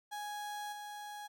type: tone with level steps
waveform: 35% pulse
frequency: 830.6 Hz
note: G#5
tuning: in tune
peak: -38 / -42 dBFS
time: 0.11-1.28 s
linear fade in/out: 20 ms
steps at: 0.72 s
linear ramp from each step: 10 ms
effects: none